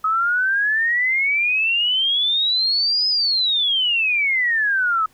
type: exponential two-way sweep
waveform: sine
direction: up then down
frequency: 1268 to 5100 to 1268 Hz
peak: -16 dBFS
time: 0.04-5.06 s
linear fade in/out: 5 ms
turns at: 3.08 s
effects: pink hiss -56 dBFS RMS until 5.13 s